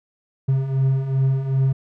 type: beating tone pair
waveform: triangle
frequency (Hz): 132 / 134.6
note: C3 / C3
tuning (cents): +16 / +49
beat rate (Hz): 2.6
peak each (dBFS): -22 / -16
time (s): 0.48-1.73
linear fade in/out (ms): 10
effects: none